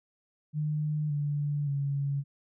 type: tone with pitch steps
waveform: sine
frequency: 151.4 / 145.82 / 140.45 Hz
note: D#3 / D3 / C#3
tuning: -47 / -12 / +23 cents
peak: -27 dBFS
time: 0.53-2.24 s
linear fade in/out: 50 ms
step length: 570 ms
effects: none